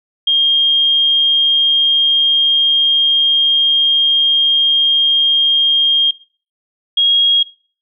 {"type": "tone pair in turn", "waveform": "sine", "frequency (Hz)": [3223, 3277], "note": ["G7", "G#7"], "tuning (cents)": [47, -24], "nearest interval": "unison", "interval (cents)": 29, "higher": "second", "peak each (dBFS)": -9, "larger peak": "neither", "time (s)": [[0.27, 6.11], [6.97, 7.43]], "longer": "first", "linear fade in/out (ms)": 5, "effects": ["noise-tail reverb RT60 0.4 s tail -20 dB re dry"]}